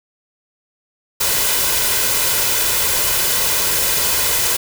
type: noise with comb filter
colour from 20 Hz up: white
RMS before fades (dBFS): -17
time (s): 1.2-4.57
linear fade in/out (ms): 10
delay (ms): 2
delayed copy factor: +0.5
effects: none